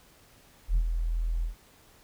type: tone with ADSR envelope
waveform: sine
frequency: 41.23 Hz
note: E1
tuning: 1 cent sharp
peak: -17 dBFS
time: 0.68-1.55 s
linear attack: 78 ms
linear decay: 73 ms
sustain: -8 dB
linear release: 120 ms
effects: tanh soft clip ceiling -19 dBFS + pink hiss -58 dBFS RMS until 2.03 s